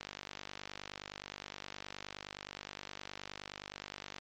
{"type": "click train", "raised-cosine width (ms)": 0.2, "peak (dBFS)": -24, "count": 208, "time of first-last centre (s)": [0.01, 4.183], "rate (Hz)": 49.6, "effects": ["low-pass 6000 Hz 12 dB/octave", "MP3 48 kbps"]}